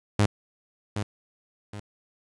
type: tone with echo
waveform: sawtooth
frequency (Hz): 103.5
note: G#2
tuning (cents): -5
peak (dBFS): -14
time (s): 0.19-0.26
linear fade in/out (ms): 5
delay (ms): 770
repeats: 2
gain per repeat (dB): -9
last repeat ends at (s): 1.8
effects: resampled to 22050 Hz + 9-bit